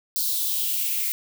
violet noise with high-pass filter sweep, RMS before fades -25 dBFS, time 0.16-1.12 s, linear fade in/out 0 ms, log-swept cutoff 4400 to 2100 Hz, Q 3.5, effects none

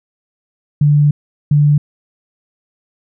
sine tone bursts at uneven times, 146.83 Hz, D3, in tune, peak -7 dBFS, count 2, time 0.81-1.11 / 1.51-1.78 s, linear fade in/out 5 ms, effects none

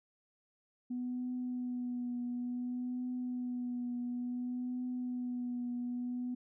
sine tone with vibrato, 246.9 Hz, B3, in tune, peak -34 dBFS, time 0.9-6.35 s, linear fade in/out 10 ms, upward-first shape triangle, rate 0.57 Hz, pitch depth 26 cents each way, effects tanh soft clip ceiling -30 dBFS

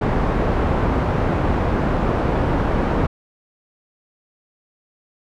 pink low-pass noise, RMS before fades -19 dBFS, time 0.01-3.07 s, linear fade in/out 10 ms, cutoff 1100 Hz, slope 12 dB/octave, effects none

